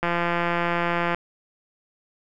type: click train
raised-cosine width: 0.5 ms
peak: -9 dBFS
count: 193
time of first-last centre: 0.03-1.146 s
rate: 172 Hz
effects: none